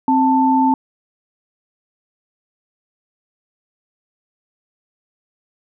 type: tone pair together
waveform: sine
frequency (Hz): 263.1 / 885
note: C4 / A5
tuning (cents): +10 / +10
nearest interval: octave + major sixth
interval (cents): 2100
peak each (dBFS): -14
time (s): 0.08-0.74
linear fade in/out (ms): 2
effects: none